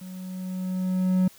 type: tone with level ramp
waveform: triangle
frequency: 185 Hz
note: F#3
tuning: in tune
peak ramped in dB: -35 to -15 dBFS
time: 0.01-1.28 s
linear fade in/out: 5 ms
effects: white hiss -52 dBFS RMS until 1.38 s